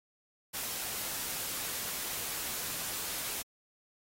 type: noise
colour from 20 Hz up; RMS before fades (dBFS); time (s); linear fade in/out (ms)
white; -37; 0.53-3.43; 20
effects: AAC 48 kbps